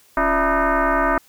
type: tone with frequency modulation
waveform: sine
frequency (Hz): 277.2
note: C#4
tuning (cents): 0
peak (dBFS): -15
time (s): 0.17-1.18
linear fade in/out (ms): 2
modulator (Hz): 312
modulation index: 4.5
effects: white hiss -54 dBFS RMS until 1.28 s